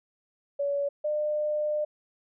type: tone pair in turn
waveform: sine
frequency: 567 / 601.8 Hz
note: C#5 / D5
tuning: +39 / +42 cents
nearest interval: minor second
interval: 103 cents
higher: second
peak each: -25 dBFS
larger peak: neither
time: 0.59-0.89 / 1.04-1.85 s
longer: second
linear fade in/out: 10 ms
effects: none